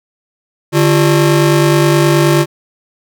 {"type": "ring-modulated tone", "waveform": "35% pulse", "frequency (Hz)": 245.5, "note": "B3", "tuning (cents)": -10, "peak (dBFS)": -3, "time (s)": [0.72, 2.46], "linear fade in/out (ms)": 50, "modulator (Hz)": 98, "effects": []}